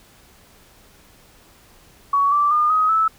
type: tone with pitch steps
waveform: sine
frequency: 1124 / 1167.7 / 1213.1 / 1260.2 / 1309.2 Hz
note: C#6 / D6 / D#6 / D#6 / E6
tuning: +24 / -10 / -44 / +22 / -12 cents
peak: -14 dBFS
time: 2.13-3.08 s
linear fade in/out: 5 ms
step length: 190 ms
effects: pink hiss -51 dBFS RMS until 3.18 s